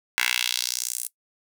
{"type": "tone with high-pass filter sweep", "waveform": "10% pulse", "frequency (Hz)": 61, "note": "B1", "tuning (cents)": -21, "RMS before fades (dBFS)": -27, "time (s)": [0.18, 1.08], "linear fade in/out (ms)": 0, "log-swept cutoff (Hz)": [1900, 10000], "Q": 1.9, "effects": ["noise-tail reverb RT60 0.1 s tail -20 dB re dry"]}